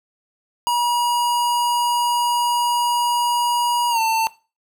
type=tone with pitch glide; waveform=square; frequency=960 to 895.7 Hz; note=B5 to A5; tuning=-49 to +31 cents; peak=-17 dBFS; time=0.67-4.27 s; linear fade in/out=0 ms; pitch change=-120 cents; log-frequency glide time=3.9-4 s; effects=noise-tail reverb RT60 0.3 s tail -18 dB re dry